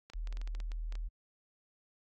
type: clicks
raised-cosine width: 0.2 ms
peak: -32 dBFS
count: 12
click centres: 0.1 / 0.135 / 0.273 / 0.326 / 0.371 / 0.415 / 0.475 / 0.55 / 0.602 / 0.718 / 0.924 / 0.954 s
type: tone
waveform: sine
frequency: 40.01 Hz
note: D#1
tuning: 49 cents sharp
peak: -35 dBFS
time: 0.14-1.09 s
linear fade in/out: 20 ms
effects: AAC 48 kbps